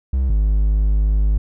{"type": "tone pair in turn", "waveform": "triangle", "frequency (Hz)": [65.41, 51.59], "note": ["C2", "G#1"], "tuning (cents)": [0, -11], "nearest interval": "major third", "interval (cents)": 411, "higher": "first", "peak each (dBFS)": [-13, -11], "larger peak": "second", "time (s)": [[0.13, 0.3], [0.3, 1.38]], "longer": "second", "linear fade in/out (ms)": 5, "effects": []}